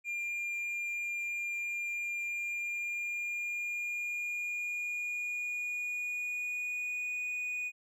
triangle tone with pitch glide, 2399 to 2469 Hz, D7 to D#7, +36 to -14 cents, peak -32 dBFS, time 0.04-7.72 s, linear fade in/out 50 ms, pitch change +50 cents, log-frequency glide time 2.37-7.25 s, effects none

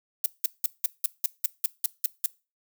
violet noise bursts, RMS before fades -23 dBFS, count 11, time 0.24-2.26 s, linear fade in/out 2 ms, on 20 ms, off 180 ms, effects noise-tail reverb RT60 0.3 s tail -22 dB re dry

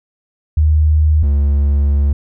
sine / triangle tone pair in turn, 76.9 / 71.07 Hz, D#2 / C#2, -20 / +44 cents, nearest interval minor second, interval 136 cents, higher first, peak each -8 dBFS, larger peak neither, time 0.57-1.23 / 1.23-2.13 s, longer second, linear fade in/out 5 ms, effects none

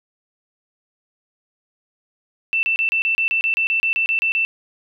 sine tone bursts, 2670 Hz, E7, 22 cents sharp, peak -16 dBFS, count 15, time 2.53-4.45 s, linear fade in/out 0 ms, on 100 ms, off 30 ms, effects none

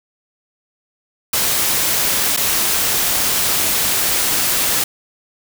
white noise with dropouts, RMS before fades -17 dBFS, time 1.33-4.84 s, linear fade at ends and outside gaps 5 ms, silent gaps 2.365-2.372 s, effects none

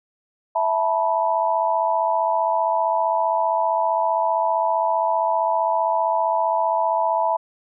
sine chord, E suspended fourth, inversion none, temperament equal with one note detuned, 659.3 / 880 / 975.3 Hz, E5 / A5 / B5, 0 / 0 / -22 cents, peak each -22 dBFS, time 0.55-7.37 s, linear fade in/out 10 ms, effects none

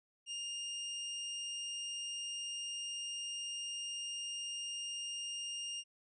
sawtooth tone, 2818 Hz, F7, 15 cents sharp, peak -36 dBFS, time 0.26-5.84 s, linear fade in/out 50 ms, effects resampled to 22050 Hz

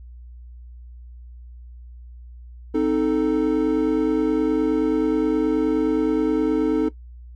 triangle chord, A diminished, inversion first, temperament equal, 261.6 / 311.1 / 440 Hz, C4 / Eb4 / A4, 0 / 0 / 0 cents, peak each -22 / -18 / -20 dBFS, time 2.74-6.89 s, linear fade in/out 10 ms, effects noise-tail reverb RT60 0.1 s tail -17 dB re dry + added 60 Hz sine -38 dBFS peak until 7.35 s

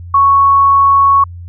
sine tone, 1108.7 Hz, C#6, in tune, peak -5 dBFS, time 0.14-1.24 s, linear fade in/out 5 ms, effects added 87 Hz sine -26 dBFS peak until 1.48 s

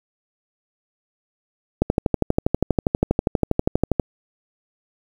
click train, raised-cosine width 2 ms, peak -3 dBFS, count 28, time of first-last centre 1.82-3.997 s, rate 12.4 Hz, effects 7-bit

